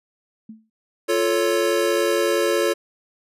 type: tone with exponential decay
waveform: sine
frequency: 220 Hz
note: A3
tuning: in tune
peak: -32 dBFS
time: 0.49-0.7 s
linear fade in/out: 5 ms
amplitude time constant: 45 ms
type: chord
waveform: square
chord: F augmented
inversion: none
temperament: equal with one note detuned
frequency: 349.2 / 440 / 556.9 Hz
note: F4 / A4 / C#5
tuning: 0 / 0 / +8 cents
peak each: -23 dBFS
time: 1.08-2.74 s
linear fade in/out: 20 ms
effects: resampled to 32000 Hz